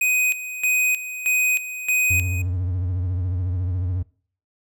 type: tone with tremolo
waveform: square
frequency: 2500 Hz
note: D#7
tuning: 8 cents sharp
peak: -18 dBFS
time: 0.01-2.42 s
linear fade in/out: 5 ms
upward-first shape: square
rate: 1.6 Hz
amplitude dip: 75%
type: tone with vibrato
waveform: triangle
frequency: 90.5 Hz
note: F#2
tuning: 38 cents flat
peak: -19 dBFS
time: 2.1-4.03 s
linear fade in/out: 10 ms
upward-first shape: triangle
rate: 14 Hz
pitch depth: 100 cents each way
effects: noise-tail reverb RT60 0.5 s tail -23 dB re dry